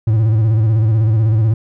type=tone with vibrato; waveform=triangle; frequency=110 Hz; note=A2; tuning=in tune; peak=-8 dBFS; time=0.07-1.54 s; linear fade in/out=5 ms; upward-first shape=square; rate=16 Hz; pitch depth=60 cents each way; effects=none